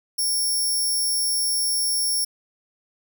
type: tone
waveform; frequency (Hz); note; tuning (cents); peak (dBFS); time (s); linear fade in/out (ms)
15% pulse; 5480; F8; -34; -15; 0.18-2.25; 10
effects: none